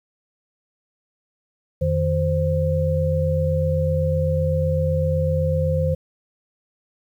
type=tone cluster; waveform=sine; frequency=86 / 153.9 / 522 Hz; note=F2 / D#3 / C5; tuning=-26 / -19 / -4 cents; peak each=-22 dBFS; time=1.81-5.95 s; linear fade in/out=10 ms; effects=9-bit